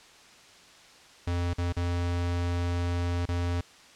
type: tone with dropouts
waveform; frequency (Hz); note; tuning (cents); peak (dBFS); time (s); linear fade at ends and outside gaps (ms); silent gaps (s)
square; 87.31; F2; 0; -27; 1.27-3.61; 5; 1.535-1.582 / 1.725-1.766 / 3.257-3.287
effects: white hiss -53 dBFS RMS until 3.95 s + low-pass 6000 Hz 12 dB/octave